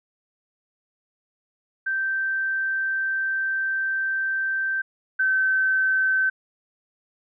sine tone pair in turn, 1560 / 1538.5 Hz, G6 / G6, -9 / -33 cents, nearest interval unison, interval 24 cents, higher first, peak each -22 / -18 dBFS, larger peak second, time 1.86-4.82 / 5.19-6.3 s, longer first, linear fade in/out 10 ms, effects none

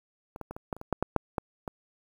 clicks, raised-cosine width 1 ms, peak -26 / -23 / -24 / -25 / -17 / -30 / -26 / -12 / -12 / -8 / -14 / -20 dBFS, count 12, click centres 0.361 / 0.413 / 0.51 / 0.565 / 0.728 / 0.766 / 0.814 / 0.927 / 1.026 / 1.163 / 1.382 / 1.678 s, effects 8-bit

